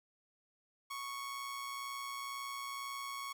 sawtooth tone with amplitude modulation, 1107 Hz, C#6, 3 cents flat, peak -35 dBFS, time 0.9-3.33 s, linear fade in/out 10 ms, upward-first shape sine, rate 122 Hz, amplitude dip 40%, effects none

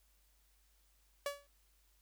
sawtooth tone with exponential decay, 570 Hz, C#5, 48 cents sharp, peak -29 dBFS, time 1.26-1.47 s, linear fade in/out 2 ms, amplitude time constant 45 ms, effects added 50 Hz sine -70 dBFS peak until 2.01 s + white hiss -74 dBFS RMS until 2.01 s

